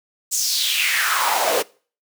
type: noise with high-pass filter sweep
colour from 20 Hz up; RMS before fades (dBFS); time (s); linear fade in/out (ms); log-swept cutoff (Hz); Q
pink; -20; 0.31-1.63; 20; 7200 to 450; 3.7
effects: noise-tail reverb RT60 0.4 s tail -23 dB re dry